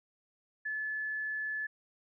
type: tone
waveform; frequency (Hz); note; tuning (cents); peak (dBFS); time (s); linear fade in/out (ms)
sine; 1727; A6; -33; -33; 0.65-1.67; 10
effects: none